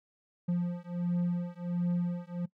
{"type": "beating tone pair", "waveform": "triangle", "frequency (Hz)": [174.61, 176.01], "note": ["F3", "F3"], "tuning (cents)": [0, 14], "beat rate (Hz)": 1.4, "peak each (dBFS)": -30, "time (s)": [0.48, 2.46], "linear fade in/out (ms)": 10, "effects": ["noise-tail reverb RT60 0.1 s tail -21 dB re dry"]}